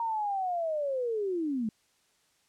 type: linear sweep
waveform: sine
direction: down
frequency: 936 to 207.7 Hz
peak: -28 dBFS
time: 0-1.69 s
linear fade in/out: 2 ms
effects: white hiss -69 dBFS RMS until 2.48 s + low-pass 9000 Hz 12 dB/octave